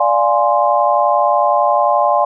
sine chord, D half-diminished seventh, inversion none, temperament equal, 587.3 / 698.5 / 830.6 / 1046.5 Hz, D5 / F5 / Ab5 / C6, 0 / 0 / 0 / 0 cents, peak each -16 dBFS, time 0-2.25 s, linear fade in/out 5 ms, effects none

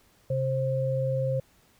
sine tone pair together, 132.25 / 529 Hz, C3 / C5, +19 / +19 cents, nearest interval 2 octaves, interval 2400 cents, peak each -27 dBFS, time 0.3-1.4 s, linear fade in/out 5 ms, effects pink hiss -62 dBFS RMS until 1.79 s

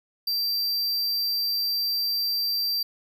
square tone, 4699 Hz, D8, in tune, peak -24 dBFS, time 0.27-2.83 s, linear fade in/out 5 ms, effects none

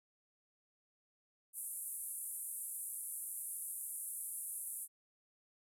white band-pass noise, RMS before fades -44 dBFS, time 1.53-4.88 s, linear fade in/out 50 ms, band 9000 to 12000 Hz, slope 48 dB/octave, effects none

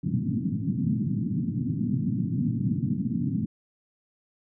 pink band-pass noise, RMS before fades -27 dBFS, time 0.03-3.46 s, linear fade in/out 10 ms, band 110 to 270 Hz, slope 48 dB/octave, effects none

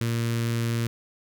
sawtooth tone with notch filter, 116.3 Hz, A#2, 4 cents flat, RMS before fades -26 dBFS, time 0.01-0.87 s, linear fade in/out 0 ms, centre 760 Hz, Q 0.84, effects none

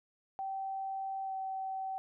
sine tone with pitch glide, 774 to 766.4 Hz, G5 to G5, -22 to -39 cents, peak -35 dBFS, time 0.39-1.98 s, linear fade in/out 0 ms, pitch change -17 cents, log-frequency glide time 1.24-1.33 s, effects none

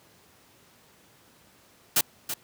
white noise with echo, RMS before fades -21 dBFS, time 1.96-2.01 s, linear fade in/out 5 ms, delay 330 ms, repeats 1, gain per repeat -10 dB, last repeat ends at 2.34 s, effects pink hiss -58 dBFS RMS until 2.43 s + high-pass 100 Hz 12 dB/octave

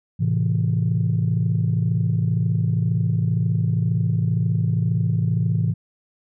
sine chord, A minor, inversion none, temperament just, 110 / 132 / 165 Hz, A2 / C3 / E3, 0 / +16 / +2 cents, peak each -20 / -23 / -21 dBFS, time 0.19-5.74 s, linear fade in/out 20 ms, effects tanh soft clip ceiling -11 dBFS

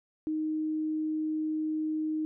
sine tone, 311.1 Hz, D#4, in tune, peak -28 dBFS, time 0.27-2.25 s, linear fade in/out 0 ms, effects none

